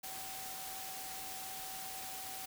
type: tone in noise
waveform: sine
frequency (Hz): 763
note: G5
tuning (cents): -47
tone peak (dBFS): -49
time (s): 0.03-2.46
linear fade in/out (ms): 10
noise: white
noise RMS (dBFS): -45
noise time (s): 0.03-2.46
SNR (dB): -7
effects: none